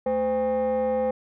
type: tone with frequency modulation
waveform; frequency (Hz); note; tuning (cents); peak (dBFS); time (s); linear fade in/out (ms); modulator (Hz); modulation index
sine; 514; C5; -31; -19; 0.06-1.11; 5; 293; 0.69
effects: tanh soft clip ceiling -20 dBFS